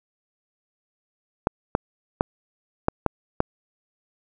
clicks, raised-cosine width 1 ms, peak -4 dBFS, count 6, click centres 1.471 / 1.751 / 2.209 / 2.884 / 3.063 / 3.404 s, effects none

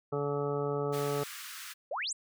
harmonic tone, 143.7 Hz, D3, 37 cents flat, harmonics 1 / 2 / 3 / 4 / 5 / 6 / 8 / 9, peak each -36 / -41 / -32 / -39 / -44 / -44 / -44 / -42 dBFS, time 0.12-1.24 s, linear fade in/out 10 ms
pink high-pass noise, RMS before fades -44 dBFS, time 0.92-1.74 s, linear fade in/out 20 ms, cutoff 1200 Hz, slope 48 dB/octave
sine exponential sweep, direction up, 493.9 to 8870 Hz, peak -32 dBFS, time 1.91-2.13 s, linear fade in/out 5 ms
effects none

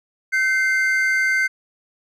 triangle tone pair together, 1540.5 / 2093 Hz, G6 / C7, -31 / 0 cents, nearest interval perfect fourth, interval 531 cents, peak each -17 / -18 dBFS, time 0.32-1.48 s, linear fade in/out 20 ms, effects none

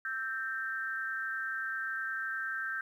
sine tone with amplitude modulation, 1568 Hz, G6, in tune, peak -29 dBFS, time 0.05-2.81 s, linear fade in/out 2 ms, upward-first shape sine, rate 249 Hz, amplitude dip 90%, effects 11-bit

